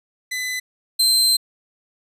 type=tone pair in turn; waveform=sawtooth; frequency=2009 / 4114 Hz; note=B6 / C8; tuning=+29 / -30 cents; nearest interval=octave; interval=1241 cents; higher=second; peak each=-20 / -11 dBFS; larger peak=second; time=0.31-0.6 / 0.99-1.37 s; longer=second; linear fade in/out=10 ms; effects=resampled to 32000 Hz